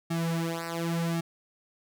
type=tone with flanger; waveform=sawtooth; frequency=166.8 Hz; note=E3; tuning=21 cents sharp; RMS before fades=-30 dBFS; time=0.1-1.21 s; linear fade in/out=10 ms; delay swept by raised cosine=2 to 5.7 ms; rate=0.91 Hz; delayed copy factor=-1; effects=none